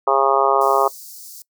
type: harmonic tone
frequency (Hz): 136.4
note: C#3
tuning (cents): -28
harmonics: 3 / 4 / 5 / 6 / 7 / 8 / 9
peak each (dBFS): -21 / -21 / -21 / -21 / -21 / -21 / -21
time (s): 0.07-0.88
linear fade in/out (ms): 5
type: high-pass noise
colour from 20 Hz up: white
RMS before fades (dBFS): -38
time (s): 0.61-1.42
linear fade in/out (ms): 2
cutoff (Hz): 4500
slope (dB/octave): 48
effects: noise-tail reverb RT60 0.1 s tail -22 dB re dry